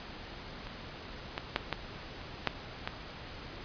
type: clicks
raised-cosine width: 0.3 ms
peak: -26 / -17 / -11 / -14 / -30 / -10 / -16 dBFS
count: 7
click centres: 0.67 / 1.379 / 1.561 / 1.727 / 2.215 / 2.473 / 2.875 s
effects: pink hiss -45 dBFS RMS until 3.64 s + resampled to 11025 Hz